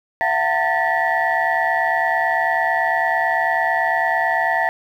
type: tone cluster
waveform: sine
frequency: 676 / 745 / 898 / 1768 / 1930 Hz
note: E5 / F#5 / A5 / A6 / B6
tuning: +43 / +12 / +35 / +8 / -40 cents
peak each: -22 dBFS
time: 0.21-4.69 s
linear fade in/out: 0 ms
effects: tanh soft clip ceiling -7 dBFS + 8-bit